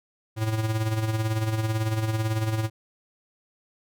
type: tone with tremolo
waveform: square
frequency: 110 Hz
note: A2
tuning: in tune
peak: -22 dBFS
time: 0.36-2.7 s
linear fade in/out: 50 ms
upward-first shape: sine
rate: 18 Hz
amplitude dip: 55%
effects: none